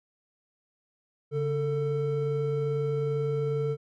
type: tone pair together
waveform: triangle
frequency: 141.2 / 446 Hz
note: C#3 / A4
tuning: +32 / +23 cents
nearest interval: octave + minor sixth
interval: 1991 cents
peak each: -27 / -26 dBFS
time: 1.31-3.77 s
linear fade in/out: 50 ms
effects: none